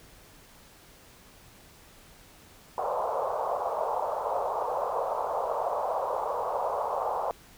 pink band-pass noise, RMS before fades -30 dBFS, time 2.78-7.31 s, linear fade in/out 0 ms, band 490 to 1100 Hz, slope 48 dB/octave, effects pink hiss -54 dBFS RMS until 7.57 s

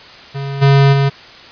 square tone with level steps, 138.59 Hz, C#3, in tune, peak -21 / -7 / -11 dBFS, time 0.34-1.1 s, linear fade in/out 20 ms, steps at 0.61 / 0.92 s, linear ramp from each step 20 ms, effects white hiss -37 dBFS RMS until 1.51 s + resampled to 11025 Hz

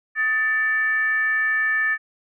sine tone with frequency modulation, 1767 Hz, A6, 7 cents sharp, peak -18 dBFS, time 0.15-1.98 s, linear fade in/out 50 ms, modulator 512 Hz, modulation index 0.43, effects none

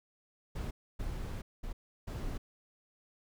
brown noise bursts at uneven times, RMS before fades -38 dBFS, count 4, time 0.55-0.71 / 0.99-1.42 / 1.63-1.73 / 2.07-2.38 s, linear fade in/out 10 ms, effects none

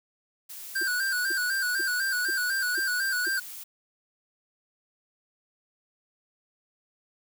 blue noise, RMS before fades -41 dBFS, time 0.49-3.64 s, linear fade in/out 10 ms
square tone with vibrato, 1524 Hz, G6, 49 cents flat, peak -26 dBFS, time 0.75-3.4 s, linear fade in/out 10 ms, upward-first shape square, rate 4 Hz, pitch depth 62 cents each way
sine tone bursts, 349.2 Hz, F4, in tune, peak -34 dBFS, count 6, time 0.81-3.286 s, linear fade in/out 5 ms, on 21 ms, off 470 ms
effects none

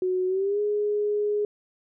sine tone with pitch glide, 368.6 to 416.1 Hz, F#4 to G#4, -7 to +3 cents, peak -22 dBFS, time 0.02-1.45 s, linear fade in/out 2 ms, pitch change +210 cents, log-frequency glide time 0.27-0.6 s, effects none

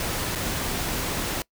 pink noise with dropouts, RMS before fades -28 dBFS, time 0-1.42 s, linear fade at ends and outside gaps 1 ms, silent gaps 0.352-0.357 s, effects noise-tail reverb RT60 0.1 s tail -23 dB re dry

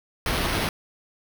pink noise with sample-and-hold, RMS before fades -25 dBFS, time 0.26-0.69 s, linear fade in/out 2 ms, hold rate 7350 Hz, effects none

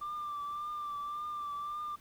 sine tone with vibrato, 1182 Hz, D6, 11 cents sharp, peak -34 dBFS, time 0.01-1.96 s, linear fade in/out 10 ms, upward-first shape triangle, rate 1.8 Hz, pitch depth 39 cents each way, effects tanh soft clip ceiling -34 dBFS + pink hiss -61 dBFS RMS until 2 s

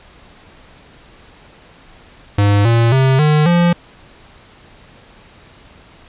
square tone with pitch steps, 101.8 / 116.26 / 132.78 / 151.65 / 173.2 Hz, G#2 / A#2 / C3 / D#3 / F3, -34 / -4 / +26 / -44 / -14 cents, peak -10 dBFS, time 2.38-3.73 s, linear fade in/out 5 ms, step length 270 ms, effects pink hiss -44 dBFS RMS until 6.08 s + resampled to 8000 Hz

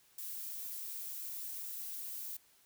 violet noise, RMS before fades -43 dBFS, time 0.18-2.37 s, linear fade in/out 5 ms, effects white hiss -67 dBFS RMS until 2.65 s

